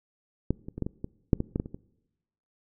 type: clicks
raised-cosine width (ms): 3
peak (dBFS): -11 / -25 / -23 / -15 / -19 / -20 / -6 / -15 / -14 / -15 / -26 / -25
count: 12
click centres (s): 0.506 / 0.685 / 0.78 / 0.823 / 0.865 / 1.044 / 1.332 / 1.404 / 1.559 / 1.599 / 1.659 / 1.745
effects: noise-tail reverb RT60 1.0 s tail -23 dB re dry